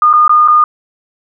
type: tone with dropouts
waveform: sine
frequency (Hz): 1220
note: D#6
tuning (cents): -34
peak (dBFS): -4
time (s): 0.02-0.64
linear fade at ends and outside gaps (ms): 2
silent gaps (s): 0.13-0.136 / 0.279-0.294 / 0.477-0.483
effects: none